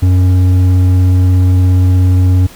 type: tone with hard clipping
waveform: sine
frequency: 91.7 Hz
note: F#2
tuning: 15 cents flat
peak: -7 dBFS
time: 0.02-2.47 s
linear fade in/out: 10 ms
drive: 6 dB
effects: pink hiss -36 dBFS RMS until 2.55 s